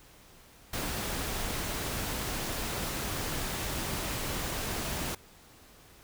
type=noise; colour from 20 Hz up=pink; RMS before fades=-34 dBFS; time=0.73-5.15 s; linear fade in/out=5 ms; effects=pink hiss -56 dBFS RMS until 6.03 s